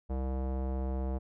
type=tone with low-pass filter; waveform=square; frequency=65.41 Hz; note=C2; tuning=in tune; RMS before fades=-33 dBFS; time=0.09-1.19 s; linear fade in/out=20 ms; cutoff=690 Hz; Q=1.6; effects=none